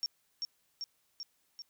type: tone with echo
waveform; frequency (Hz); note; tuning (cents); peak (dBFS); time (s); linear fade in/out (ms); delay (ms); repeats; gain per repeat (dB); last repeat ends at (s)
sine; 5530; F8; -18; -30; 0.03-0.06; 0; 390; 4; -3; 1.62
effects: white hiss -74 dBFS RMS until 1.69 s